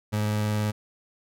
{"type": "tone with vibrato", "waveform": "30% pulse", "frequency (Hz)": 105.9, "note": "G#2", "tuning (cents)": 34, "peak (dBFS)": -21, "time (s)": [0.12, 0.72], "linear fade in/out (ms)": 20, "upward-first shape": "sine", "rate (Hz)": 19, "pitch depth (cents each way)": 15, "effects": []}